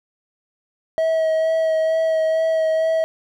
triangle tone with vibrato, 642 Hz, E5, 46 cents flat, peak -14 dBFS, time 0.98-3.04 s, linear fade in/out 0 ms, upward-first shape sine, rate 2.2 Hz, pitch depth 15 cents each way, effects none

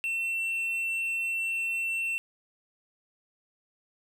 triangle tone, 2699 Hz, E7, 40 cents sharp, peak -26 dBFS, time 0.04-2.18 s, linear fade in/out 0 ms, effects none

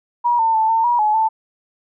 sine tone with pitch steps, 959 / 900 / 881 / 902 / 960 / 850 / 884 Hz, A#5 / A5 / A5 / A5 / B5 / G#5 / A5, +49 / +39 / +2 / +43 / -49 / +40 / +8 cents, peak -13 dBFS, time 0.24-1.29 s, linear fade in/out 20 ms, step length 150 ms, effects none

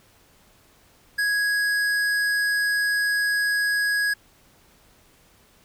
sine tone with tanh clipping, 1661.2 Hz, G#6, in tune, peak -22 dBFS, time 1.18-4.14 s, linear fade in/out 10 ms, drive 15 dB, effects pink hiss -57 dBFS RMS until 5.64 s

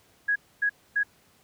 sine tone bursts, 1661.2 Hz, G#6, in tune, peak -21 dBFS, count 3, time 0.28-1.034 s, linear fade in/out 10 ms, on 78 ms, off 260 ms, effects pink hiss -61 dBFS RMS until 1.43 s + high-pass 80 Hz 12 dB/octave

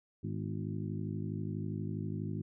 harmonic tone with a mistuned harmonic, 52.3 Hz, G#1, 13 cents sharp, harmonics 2 / 3 / 4 / 5 / 6 / 7, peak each -39 / -39 / -42 / -46 / -45 / -48 dBFS, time 0.23-2.42 s, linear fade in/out 10 ms, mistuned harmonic 5, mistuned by -61 cents, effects none

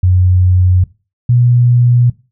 sine tone pair in turn, 91.2 / 121.74 Hz, F#2 / B2, -24 / -24 cents, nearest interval perfect fourth, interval 500 cents, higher second, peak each -6 dBFS, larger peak neither, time 0.03-0.84 / 1.29-2.1 s, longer neither, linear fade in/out 5 ms, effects noise-tail reverb RT60 0.3 s tail -19 dB re dry

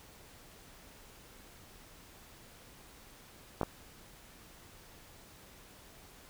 clicks, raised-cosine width 1 ms, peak -17 dBFS, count 2, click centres 3.613 / 3.632 s, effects pink hiss -56 dBFS RMS until 6.29 s

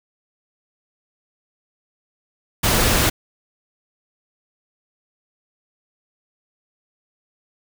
pink noise, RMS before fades -17 dBFS, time 2.63-3.1 s, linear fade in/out 10 ms, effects none

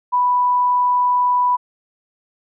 sine tone, 987.8 Hz, B5, in tune, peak -13 dBFS, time 0.12-1.57 s, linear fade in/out 20 ms, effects none

